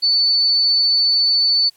sine tone, 4493 Hz, C#8, 23 cents sharp, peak -12 dBFS, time 0.02-1.7 s, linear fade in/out 20 ms, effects white hiss -56 dBFS RMS until 1.76 s + MP3 64 kbps

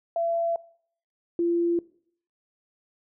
sine tone pair in turn, 674 / 342.3 Hz, E5 / F4, +38 / -35 cents, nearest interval octave, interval 1173 cents, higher first, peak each -23 / -21 dBFS, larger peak second, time 0.16-0.56 / 1.39-1.79 s, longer neither, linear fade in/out 2 ms, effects noise-tail reverb RT60 0.6 s tail -21 dB re dry

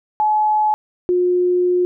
sine tone pair in turn, 853 / 358.6 Hz, G#5 / F4, +46 / +46 cents, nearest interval octave + minor third, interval 1500 cents, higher first, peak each -13 dBFS, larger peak neither, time 0.2-0.74 / 1.09-1.85 s, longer second, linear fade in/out 0 ms, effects none

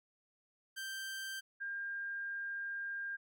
sawtooth / sine tone pair in turn, 1568 / 1603.7 Hz, G6 / G6, 0 / +39 cents, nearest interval unison, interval 39 cents, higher second, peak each -37 / -38 dBFS, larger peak first, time 0.76-1.41 / 1.6-3.17 s, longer second, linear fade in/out 20 ms, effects none

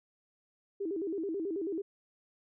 sine tone with vibrato, 359.4 Hz, F4, 50 cents sharp, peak -32 dBFS, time 0.8-1.82 s, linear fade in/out 10 ms, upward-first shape square, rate 9.2 Hz, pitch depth 180 cents each way, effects none

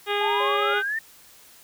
harmonic tone, 409.7 Hz, G#4, 24 cents flat, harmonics 1 / 2 / 3 / 4 / 5 / 6 / 7 / 8 / 9, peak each -26 / -29 / -31 / -32 / -33 / -34 / -34 / -35 / -36 dBFS, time 0.06-0.83 s, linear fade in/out 50 ms
sine exponential sweep, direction up, 830.6 to 1843 Hz, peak -24 dBFS, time 0.21-0.99 s, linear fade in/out 5 ms
sine tone, 559 Hz, C#5, 14 cents sharp, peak -30 dBFS, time 0.4-0.74 s, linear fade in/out 5 ms
effects white hiss -51 dBFS RMS until 1.63 s

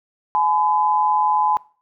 sine tone pair together, 847.6 / 1008 Hz, G#5 / B5, +35 / +35 cents, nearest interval minor third, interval 300 cents, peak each -18 dBFS, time 0.35-1.57 s, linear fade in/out 0 ms, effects noise-tail reverb RT60 0.4 s tail -21 dB re dry

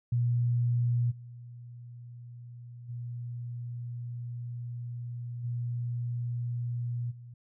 sine tone with level steps, 120.3 Hz, B2, 45 cents flat, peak -24 / -43 / -35 / -30 / -44 dBFS, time 0.12-7.34 s, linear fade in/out 5 ms, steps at 1.1 / 2.88 / 5.43 / 7.1 s, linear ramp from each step 20 ms, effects none

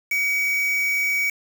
triangle tone with quantisation, 2267 Hz, C#7, 38 cents sharp, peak -18 dBFS, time 0.11-1.3 s, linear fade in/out 5 ms, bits 5, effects none

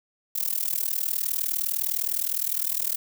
violet noise with amplitude modulation, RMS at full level -23 dBFS, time 0.35-2.96 s, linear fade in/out 10 ms, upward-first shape sine, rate 39.7 Hz, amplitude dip 95%, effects none

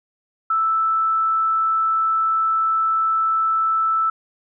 sine tone, 1318.5 Hz, E6, in tune, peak -16 dBFS, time 0.5-4.1 s, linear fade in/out 5 ms, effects none

